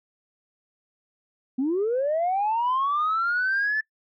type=linear sweep; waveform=sine; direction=up; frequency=246.9 to 1760 Hz; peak=-20 dBFS; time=1.58-3.81 s; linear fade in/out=10 ms; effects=noise-tail reverb RT60 0.1 s tail -21 dB re dry + tanh soft clip ceiling -18 dBFS